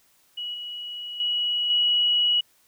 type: tone with level steps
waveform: sine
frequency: 2921 Hz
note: F#7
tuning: 23 cents flat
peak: -29 / -32 / -22 / -18 dBFS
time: 0.37-2.41 s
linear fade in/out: 10 ms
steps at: 0.54 / 1.2 / 1.7 s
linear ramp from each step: 2 ms
effects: white hiss -62 dBFS RMS until 2.67 s